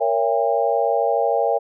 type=chord; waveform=sine; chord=A# diminished seventh; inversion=none; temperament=just; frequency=466.2 / 559.4 / 671.3 / 805.5 Hz; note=A#4 / C#5 / E5 / G5; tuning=0 / +16 / +31 / +47 cents; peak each=-22 dBFS; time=0-1.59 s; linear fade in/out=20 ms; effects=none